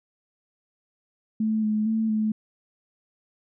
sine tone with pitch steps, 218.3 / 214 / 221.7 / 216.2 Hz, A3 / A3 / A3 / A3, -13 / -48 / +13 / -30 cents, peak -21 dBFS, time 1.4-2.32 s, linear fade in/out 5 ms, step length 230 ms, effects none

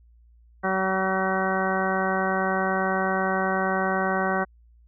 harmonic tone, 189.6 Hz, F#3, 43 cents sharp, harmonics 1 / 2 / 3 / 4 / 5 / 6 / 7 / 8 / 10, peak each -29 / -30 / -30 / -28 / -36 / -30 / -37 / -29 / -34 dBFS, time 0.63-4.45 s, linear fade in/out 20 ms, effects added 58 Hz sine -52 dBFS peak until 4.87 s

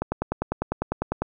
click train, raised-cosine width 1 ms, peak -10 dBFS, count 13, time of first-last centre 0.02-1.22 s, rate 10 Hz, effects none

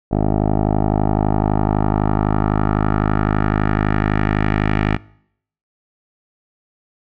10% pulse tone with low-pass filter sweep, 51.91 Hz, G#1, in tune, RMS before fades -17 dBFS, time 0.11-4.97 s, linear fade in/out 10 ms, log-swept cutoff 620 to 2200 Hz, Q 2, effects noise-tail reverb RT60 0.7 s tail -23 dB re dry

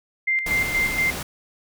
sine tone with tremolo, 2093 Hz, C7, in tune, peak -18 dBFS, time 0.27-1.11 s, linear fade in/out 10 ms, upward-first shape square, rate 4.2 Hz, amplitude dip 55%
pink noise, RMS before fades -30 dBFS, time 0.46-1.23 s, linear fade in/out 5 ms
effects none

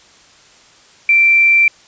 sine tone with quantisation, 2349 Hz, D7, in tune, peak -7 dBFS, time 1.09-1.68 s, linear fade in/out 2 ms, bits 6, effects white hiss -46 dBFS RMS until 1.87 s + resampled to 16000 Hz

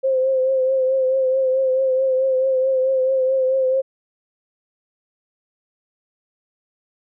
sine tone with vibrato, 524 Hz, C5, 2 cents sharp, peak -15 dBFS, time 0.03-3.82 s, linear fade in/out 20 ms, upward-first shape triangle, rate 4.6 Hz, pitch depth 40 cents each way, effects none

